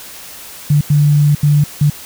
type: tone bursts at uneven times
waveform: sine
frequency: 146.83 Hz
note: D3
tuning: in tune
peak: -7 dBFS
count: 4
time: 0.7-0.81 / 0.9-1.35 / 1.43-1.64 / 1.81-1.9 s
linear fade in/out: 5 ms
effects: white hiss -33 dBFS RMS until 2.05 s